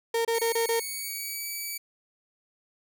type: tone bursts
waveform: 35% pulse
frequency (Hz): 460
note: A#4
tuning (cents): -23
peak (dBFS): -22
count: 5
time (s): 0.14-0.798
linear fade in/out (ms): 5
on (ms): 110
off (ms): 27
type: tone with pitch glide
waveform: 5% pulse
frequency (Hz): 2217 to 2294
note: C#7 to D7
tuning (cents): 0 to -41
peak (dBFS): -23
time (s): 0.34-1.78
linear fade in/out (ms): 10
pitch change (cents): +59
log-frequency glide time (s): 0.77-1.45
effects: none

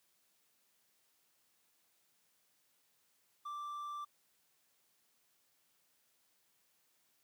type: tone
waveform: triangle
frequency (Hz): 1174.7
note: D6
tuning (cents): 0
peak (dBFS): -39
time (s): 3.45-4.05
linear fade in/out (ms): 10
effects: white hiss -75 dBFS RMS until 7.23 s + high-pass 100 Hz 12 dB/octave

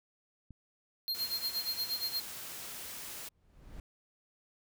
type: click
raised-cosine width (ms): 5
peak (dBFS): -38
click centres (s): 0.507
type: tone with tremolo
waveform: square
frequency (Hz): 4207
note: C8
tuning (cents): +9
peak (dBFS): -31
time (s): 1.08-2.2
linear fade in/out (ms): 0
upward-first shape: sine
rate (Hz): 8.5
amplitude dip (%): 85
type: noise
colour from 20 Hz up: white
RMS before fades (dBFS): -44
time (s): 1.14-3.29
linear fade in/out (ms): 10
type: noise with exponential growth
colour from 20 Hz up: brown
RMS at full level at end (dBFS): -44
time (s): 3.15-3.8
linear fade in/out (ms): 2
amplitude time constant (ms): 140
effects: none

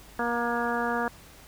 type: harmonic tone with a mistuned harmonic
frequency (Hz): 237.6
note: A#3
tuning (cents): +33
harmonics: 1 / 2 / 3 / 4 / 5 / 6 / 7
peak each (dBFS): -32 / -32 / -32 / -33 / -35 / -34 / -34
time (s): 0.19-1.08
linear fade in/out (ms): 2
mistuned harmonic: 4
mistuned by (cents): -21
effects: added 50 Hz sine -54 dBFS peak until 1.47 s + pink hiss -51 dBFS RMS until 1.47 s

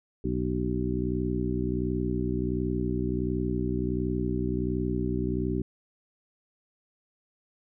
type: harmonic tone with a mistuned harmonic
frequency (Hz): 61.4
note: B1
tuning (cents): -9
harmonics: 1 / 2 / 3 / 4 / 5 / 6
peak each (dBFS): -33 / -33 / -33 / -33 / -33 / -33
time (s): 0.24-5.62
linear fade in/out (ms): 5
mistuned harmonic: 6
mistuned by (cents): +47
effects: none

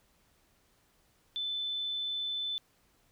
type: tone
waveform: sine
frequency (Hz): 3517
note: A7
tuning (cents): -1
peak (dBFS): -32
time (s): 1.36-2.58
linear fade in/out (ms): 0
effects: pink hiss -69 dBFS RMS until 3.11 s

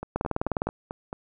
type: two click trains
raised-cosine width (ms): 1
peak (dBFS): -19 / -11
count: 6 / 11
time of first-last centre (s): 0.03-1.129 / 0.16-0.67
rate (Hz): 4.55 / 19.6
effects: none

